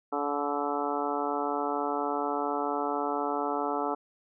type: harmonic tone with a mistuned harmonic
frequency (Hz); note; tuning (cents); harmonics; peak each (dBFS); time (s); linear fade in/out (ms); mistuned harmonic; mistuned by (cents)
144.3; D3; -30; 2 / 3 / 4 / 5 / 6 / 7 / 8 / 9; -35 / -34 / -38 / -34 / -34 / -39 / -39 / -36; 0.12-3.95; 10; 9; +22
effects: none